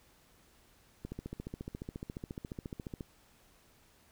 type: click train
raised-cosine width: 3 ms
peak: -27 dBFS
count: 29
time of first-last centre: 1.05-3.008 s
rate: 14.3 Hz
effects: pink hiss -65 dBFS RMS until 4.11 s